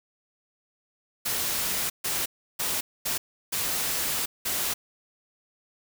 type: noise bursts at uneven times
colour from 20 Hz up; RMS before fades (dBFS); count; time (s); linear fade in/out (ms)
white; -28; 6; 1.25-1.9 / 2.04-2.26 / 2.59-2.81 / 3.05-3.18 / 3.52-4.26 / 4.45-4.74; 10
effects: none